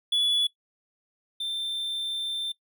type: tone pair in turn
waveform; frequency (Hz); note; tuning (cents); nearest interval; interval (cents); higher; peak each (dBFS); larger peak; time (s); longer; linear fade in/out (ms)
triangle; 3421 / 3567; A7 / A7; -49 / +23; minor second; 72; second; -20 / -27; first; 0.12-0.47 / 1.4-2.52; second; 5
effects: noise-tail reverb RT60 0.1 s tail -19 dB re dry